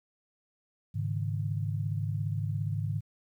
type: chord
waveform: sine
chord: Ab suspended fourth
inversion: none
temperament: just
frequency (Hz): 103.83 / 138.43 / 155.74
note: Ab2 / Db3 / Eb3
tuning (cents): 0 / -2 / +2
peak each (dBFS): -31 / -35 / -35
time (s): 0.94-3.01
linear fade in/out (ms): 20
effects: 11-bit